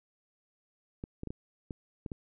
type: clicks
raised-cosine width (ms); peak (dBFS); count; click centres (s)
3; -25; 7; 1.039 / 1.234 / 1.273 / 1.305 / 1.708 / 2.062 / 2.118
effects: none